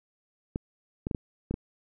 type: clicks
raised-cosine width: 3 ms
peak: -17 dBFS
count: 6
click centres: 0.559 / 1.069 / 1.112 / 1.148 / 1.51 / 1.541 s
effects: none